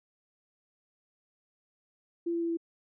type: tone with pitch steps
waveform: sine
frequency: 340.1 / 337.9 / 335.8 / 333.7 Hz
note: F4 / E4 / E4 / E4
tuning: -46 / +43 / +32 / +21 cents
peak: -28 dBFS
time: 2.26-2.572 s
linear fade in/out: 10 ms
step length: 78 ms
effects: none